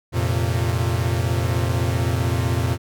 45% pulse chord, F suspended fourth, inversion none, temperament equal with one note detuned, 87.31 / 115 / 130.81 Hz, F2 / Bb2 / C3, 0 / -23 / 0 cents, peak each -23 / -22 / -26 dBFS, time 0.12-2.78 s, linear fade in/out 50 ms, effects none

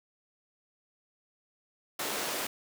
pink high-pass noise, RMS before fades -34 dBFS, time 1.99-2.47 s, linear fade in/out 5 ms, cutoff 360 Hz, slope 12 dB/octave, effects none

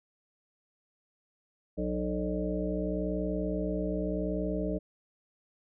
harmonic tone with a mistuned harmonic, 60.8 Hz, B1, 26 cents flat, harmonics 1 / 3 / 5 / 7 / 9 / 10, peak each -36 / -34 / -35 / -37 / -40 / -37 dBFS, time 1.77-4.79 s, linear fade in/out 20 ms, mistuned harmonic 7, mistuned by +53 cents, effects none

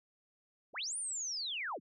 sine linear two-way sweep, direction up then down, 110.7 to 9450 to 110.7 Hz, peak -36 dBFS, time 0.73-1.8 s, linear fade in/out 50 ms, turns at 0.97 s, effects none

